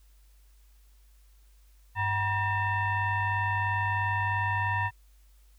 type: tone with frequency modulation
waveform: sine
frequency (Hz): 956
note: A#5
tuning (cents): +43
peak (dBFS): -25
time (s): 1.95-4.91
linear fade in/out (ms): 50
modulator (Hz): 857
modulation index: 1.3
effects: added 50 Hz sine -55 dBFS peak until 5.58 s + white hiss -68 dBFS RMS until 5.58 s